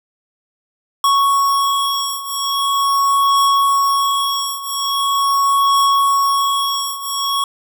square beating tone pair, 1108.7 / 1109.12 Hz, C#6 / C#6, 0 / +1 cents, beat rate 0.42 Hz, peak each -16 / -19 dBFS, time 1.04-7.44 s, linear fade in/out 2 ms, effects none

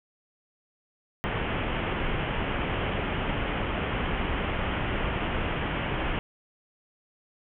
pink low-pass noise, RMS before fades -29 dBFS, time 1.24-6.19 s, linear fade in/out 0 ms, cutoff 3200 Hz, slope 96 dB/octave, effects none

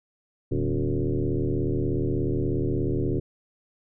sine tone with frequency modulation, 130.81 Hz, C3, in tune, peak -22 dBFS, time 0.51-3.2 s, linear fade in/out 10 ms, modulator 76.7 Hz, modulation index 3.9, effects none

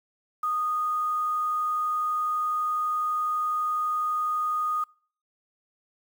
sine tone with quantisation, 1236 Hz, D#6, 12 cents flat, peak -24 dBFS, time 0.43-4.84 s, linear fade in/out 5 ms, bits 8, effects noise-tail reverb RT60 0.5 s tail -26 dB re dry

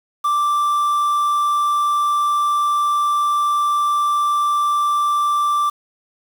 triangle tone with quantisation, 1174.7 Hz, D6, in tune, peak -13 dBFS, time 0.24-5.7 s, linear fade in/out 10 ms, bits 6, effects none

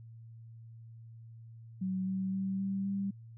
sine tone with pitch steps, 187.7 / 189.99 / 192.31 / 194.66 / 197.03 Hz, F#3 / F#3 / G3 / G3 / G3, +25 / +46 / -33 / -12 / +9 cents, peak -31 dBFS, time 1.81-3.11 s, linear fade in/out 10 ms, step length 260 ms, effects added 114 Hz sine -48 dBFS peak until 3.37 s

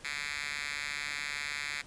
5% pulse tone with high-pass filter, 145.3 Hz, D3, 18 cents flat, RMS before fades -37 dBFS, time 0.04-1.82 s, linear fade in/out 10 ms, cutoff 2300 Hz, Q 3.5, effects pink hiss -54 dBFS RMS until 1.86 s + resampled to 22050 Hz

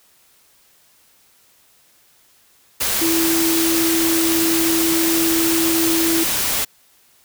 sine tone in noise, 329.6 Hz, E4, in tune, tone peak -17 dBFS, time 3.01-6.24 s, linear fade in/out 10 ms, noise white, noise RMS -20 dBFS, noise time 2.8-6.65 s, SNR 0 dB, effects white hiss -55 dBFS RMS until 7.24 s

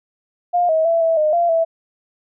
sine tone with pitch steps, 706 / 638 / 667 / 655 / 613 / 688 / 658 Hz, F5 / D#5 / E5 / E5 / D#5 / F5 / E5, +19 / +43 / +20 / -11 / -26 / -26 / -3 cents, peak -13 dBFS, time 0.53-1.65 s, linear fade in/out 20 ms, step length 160 ms, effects none

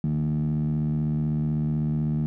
15% pulse tone with band-pass filter, 76 Hz, D#2, 40 cents flat, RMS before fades -25 dBFS, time 0.04-2.26 s, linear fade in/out 0 ms, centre 180 Hz, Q 7.9, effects none

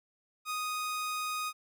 sawtooth tone, 1244.5 Hz, D#6, in tune, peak -29 dBFS, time 0.45-1.53 s, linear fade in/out 50 ms, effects none

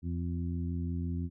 harmonic tone with a mistuned harmonic, 85.9 Hz, F2, 28 cents flat, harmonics 1 / 2 / 3 / 4, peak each -33 / -37 / -39 / -49 dBFS, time 0.02-1.3 s, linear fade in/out 50 ms, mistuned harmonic 4, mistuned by +21 cents, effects none

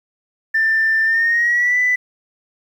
sine tone with pitch glide, 1783 to 1989.8 Hz, A6 to B6, +22 to +12 cents, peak -12 dBFS, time 0.54-1.96 s, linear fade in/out 10 ms, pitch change +190 cents, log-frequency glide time 1.04-1.79 s, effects tanh soft clip ceiling -9 dBFS + 8-bit

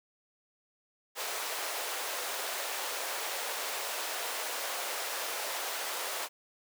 pink high-pass noise, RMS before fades -36 dBFS, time 1.15-6.29 s, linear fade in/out 50 ms, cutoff 500 Hz, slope 24 dB/octave, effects none

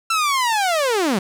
sawtooth linear sweep, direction down, 1352 to 174.61 Hz, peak -13 dBFS, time 0.1-1.19 s, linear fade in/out 5 ms, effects low-pass 11000 Hz 12 dB/octave + 7-bit

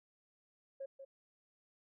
sine tone with echo, 543 Hz, C#5, 36 cents flat, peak -40 dBFS, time 0.8-0.86 s, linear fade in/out 10 ms, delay 190 ms, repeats 1, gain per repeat -8 dB, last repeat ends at 1.05 s, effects tanh soft clip ceiling -36 dBFS

